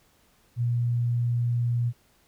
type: tone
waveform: sine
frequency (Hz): 119.7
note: A#2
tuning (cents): +46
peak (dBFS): -22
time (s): 0.56-1.93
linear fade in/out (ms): 50
effects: pink hiss -63 dBFS RMS until 2.27 s